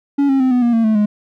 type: tone with pitch steps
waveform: triangle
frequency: 281.9 / 270.1 / 258.8 / 248 / 237.6 / 227.7 / 218.1 / 209 Hz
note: C#4 / C#4 / C4 / B3 / A#3 / A#3 / A3 / G#3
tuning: +29 / -45 / -19 / +7 / +33 / -40 / -15 / +11 cents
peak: -9 dBFS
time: 0.18-1.06 s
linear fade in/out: 10 ms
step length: 110 ms
effects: none